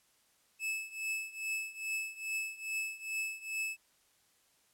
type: tone with tremolo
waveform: 45% pulse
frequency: 2609 Hz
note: E7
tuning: 18 cents flat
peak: -32 dBFS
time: 0.59-3.77 s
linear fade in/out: 50 ms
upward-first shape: triangle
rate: 2.4 Hz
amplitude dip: 90%
effects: white hiss -70 dBFS RMS until 4.73 s + low-pass 12000 Hz 12 dB/octave